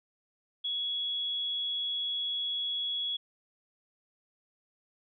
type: tone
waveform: sine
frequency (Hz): 3356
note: G#7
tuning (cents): +17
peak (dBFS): -30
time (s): 0.64-3.17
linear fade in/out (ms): 10
effects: none